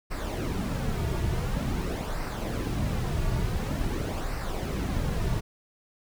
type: noise with flanger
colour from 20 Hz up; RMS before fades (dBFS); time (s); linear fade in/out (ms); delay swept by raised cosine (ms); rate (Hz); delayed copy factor
brown; -29; 0.1-5.41; 20; 0.29 to 3.89; 0.47; -0.55
effects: none